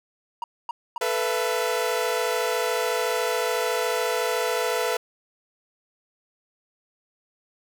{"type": "tone bursts", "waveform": "triangle", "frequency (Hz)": 945, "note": "A#5", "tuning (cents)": 23, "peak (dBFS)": -25, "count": 3, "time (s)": [0.42, 0.98], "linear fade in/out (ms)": 2, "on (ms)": 20, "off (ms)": 250}
{"type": "chord", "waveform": "sawtooth", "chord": "A suspended second", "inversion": "none", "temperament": "equal with one note detuned", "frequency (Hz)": [440, 493.9, 672.7], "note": ["A4", "B4", "E5"], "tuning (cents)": [0, 0, 35], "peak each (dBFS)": [-24, -22, -25], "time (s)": [1.01, 4.97], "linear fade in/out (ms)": 5}
{"effects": []}